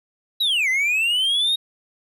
triangle linear two-way sweep, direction down then up, 3979 to 2000 to 3775 Hz, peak -16 dBFS, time 0.4-1.56 s, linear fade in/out 10 ms, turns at 0.69 s, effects none

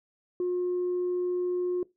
sine tone, 358.6 Hz, F4, 46 cents sharp, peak -24 dBFS, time 0.4-1.83 s, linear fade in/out 2 ms, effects noise-tail reverb RT60 0.2 s tail -21 dB re dry + tanh soft clip ceiling -23 dBFS

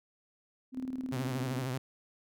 sine tone with tremolo, 258.2 Hz, C4, 23 cents flat, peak -32 dBFS, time 0.72-1.67 s, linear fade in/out 50 ms, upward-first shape square, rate 19 Hz, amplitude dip 60%
sawtooth tone with vibrato, 129.1 Hz, C3, 23 cents flat, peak -29 dBFS, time 1.12-1.78 s, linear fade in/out 5 ms, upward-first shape triangle, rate 13 Hz, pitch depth 95 cents each way
effects none

